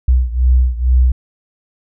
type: beating tone pair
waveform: sine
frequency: 62 / 64.2 Hz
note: B1 / C2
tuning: +7 / -32 cents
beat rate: 2.2 Hz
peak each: -11 / -14 dBFS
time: 0.08-1.12 s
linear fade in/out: 5 ms
effects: none